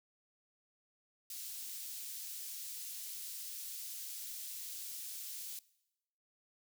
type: high-pass noise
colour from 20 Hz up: white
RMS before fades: -45 dBFS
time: 1.3-5.59 s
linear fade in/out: 2 ms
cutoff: 4000 Hz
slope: 12 dB/octave
effects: noise-tail reverb RT60 0.9 s tail -21 dB re dry